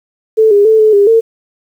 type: tone with pitch steps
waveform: sine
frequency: 439.6 / 406.7 / 440.3 / 432.2 / 403.8 / 452.9 Hz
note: A4 / G#4 / A4 / A4 / G#4 / A#4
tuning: -2 / -36 / +1 / -31 / -49 / -50 cents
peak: -4 dBFS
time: 0.37-1.21 s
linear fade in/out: 20 ms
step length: 140 ms
effects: 7-bit